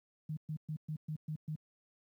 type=tone bursts; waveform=sine; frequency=154.3 Hz; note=D#3; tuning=14 cents flat; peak=-35 dBFS; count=7; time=0.29-1.556 s; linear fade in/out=5 ms; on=78 ms; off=120 ms; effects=high-pass 100 Hz 12 dB/octave + 12-bit